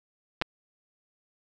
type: clicks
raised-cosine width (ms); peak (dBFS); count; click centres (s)
0.3; -11; 2; 0.415 / 0.421
effects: none